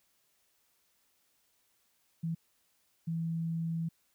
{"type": "tone bursts at uneven times", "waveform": "sine", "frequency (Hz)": 164.81, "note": "E3", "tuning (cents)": 0, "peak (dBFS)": -31, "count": 2, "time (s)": [[2.23, 2.35], [3.07, 3.89]], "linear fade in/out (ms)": 10, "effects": ["white hiss -73 dBFS RMS until 4.14 s"]}